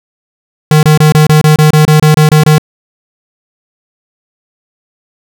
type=tone bursts; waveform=square; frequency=153.3 Hz; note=D#3; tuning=25 cents flat; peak=-3 dBFS; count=13; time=0.71-2.582 s; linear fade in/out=2 ms; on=120 ms; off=26 ms; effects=none